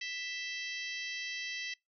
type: harmonic tone with a mistuned harmonic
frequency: 660 Hz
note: E5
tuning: 2 cents sharp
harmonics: 3 / 4 / 5 / 6 / 7 / 8 / 9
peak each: -41 / -43 / -45 / -47 / -48 / -49 / -50 dBFS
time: 0.01-1.74 s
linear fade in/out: 5 ms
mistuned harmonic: 5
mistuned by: -63 cents
effects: noise-tail reverb RT60 0.2 s tail -25 dB re dry